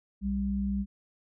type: tone pair together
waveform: sine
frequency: 62.8 / 198.52 Hz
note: B1 / G3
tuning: +30 / +22 cents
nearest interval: octave + minor sixth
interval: 1992 cents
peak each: -33 / -28 dBFS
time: 0.21-0.86 s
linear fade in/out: 50 ms
effects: none